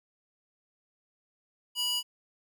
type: tone with high-pass filter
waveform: square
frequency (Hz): 976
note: B5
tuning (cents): -21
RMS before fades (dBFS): -30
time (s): 1.75-2.03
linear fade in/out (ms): 50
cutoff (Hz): 3400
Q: 2.6
effects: none